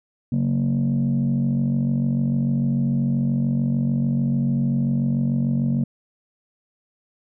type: chord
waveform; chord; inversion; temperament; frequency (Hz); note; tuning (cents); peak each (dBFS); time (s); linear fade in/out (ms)
sine; F# major; second; equal with one note detuned; 138.59 / 185 / 232; C#3 / F#3 / A#3; 0 / 0 / -8; -20 / -25 / -20; 0.32-5.84; 5
effects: tanh soft clip ceiling -14 dBFS